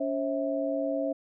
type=tone cluster; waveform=sine; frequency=283.1 / 534 / 653 Hz; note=C#4 / C5 / E5; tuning=+37 / +35 / -17 cents; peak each=-31 dBFS; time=0-1.13 s; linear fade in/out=10 ms; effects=none